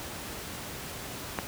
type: click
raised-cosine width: 0.5 ms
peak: -13 dBFS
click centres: 1.388 s
effects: pink hiss -39 dBFS RMS until 1.47 s + high-pass 60 Hz 12 dB/octave